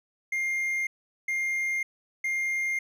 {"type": "tone bursts", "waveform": "triangle", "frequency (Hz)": 2115, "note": "C7", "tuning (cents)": 18, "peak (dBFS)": -24, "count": 3, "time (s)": [0.32, 2.79], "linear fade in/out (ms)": 5, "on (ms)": 550, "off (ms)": 410, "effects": []}